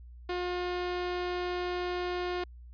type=tone; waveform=sawtooth; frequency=357.4 Hz; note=F4; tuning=40 cents sharp; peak=-27 dBFS; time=0.29-2.44 s; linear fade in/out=5 ms; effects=added 60 Hz sine -46 dBFS peak until 2.73 s + resampled to 11025 Hz